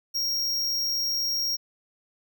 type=tone; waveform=square; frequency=5588 Hz; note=F8; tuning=in tune; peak=-25 dBFS; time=0.14-1.57 s; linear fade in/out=20 ms; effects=none